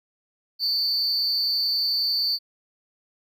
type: tone with amplitude modulation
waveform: triangle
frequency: 4532 Hz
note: C#8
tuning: 37 cents sharp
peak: -16 dBFS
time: 0.59-2.39 s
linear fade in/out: 50 ms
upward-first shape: sine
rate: 231 Hz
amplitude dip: 90%
effects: none